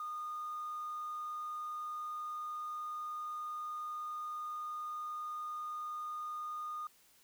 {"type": "tone with hard clipping", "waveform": "sine", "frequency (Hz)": 1225, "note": "D#6", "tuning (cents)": -27, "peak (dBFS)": -39, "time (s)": [0, 6.87], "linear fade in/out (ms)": 2, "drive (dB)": 1, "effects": ["white hiss -66 dBFS RMS until 7.23 s"]}